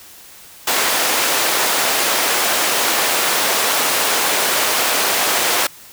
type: high-pass noise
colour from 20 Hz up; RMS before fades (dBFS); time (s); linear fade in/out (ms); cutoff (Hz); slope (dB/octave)
pink; -17; 0.67-5.67; 5; 530; 12
effects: white hiss -41 dBFS RMS until 5.92 s